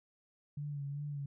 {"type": "tone with vibrato", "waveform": "sine", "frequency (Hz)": 143.6, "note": "D3", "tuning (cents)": -39, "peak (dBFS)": -37, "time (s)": [0.57, 1.26], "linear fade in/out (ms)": 5, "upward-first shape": "sine", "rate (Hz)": 2.6, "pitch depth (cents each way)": 41, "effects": []}